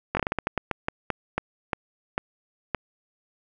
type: slowing click train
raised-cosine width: 0.5 ms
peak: -9 dBFS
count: 16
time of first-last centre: 0.15-2.747 s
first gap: 20 ms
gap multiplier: 1.27
effects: none